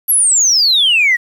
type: exponential sweep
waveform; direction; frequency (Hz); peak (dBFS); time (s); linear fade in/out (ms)
sine; down; 11850 to 1875; -7; 0.08-1.17; 20
effects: tanh soft clip ceiling -5 dBFS + 7-bit